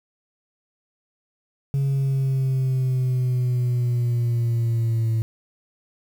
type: exponential sweep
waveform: sine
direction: down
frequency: 138.59 to 112.1 Hz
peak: -16 dBFS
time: 1.74-5.22 s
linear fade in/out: 0 ms
effects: tanh soft clip ceiling -18 dBFS + 8-bit